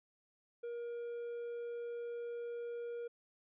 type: tone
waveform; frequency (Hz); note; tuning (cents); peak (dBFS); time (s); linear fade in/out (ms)
triangle; 473.5; A#4; +27; -38; 0.63-3.08; 10
effects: resampled to 8000 Hz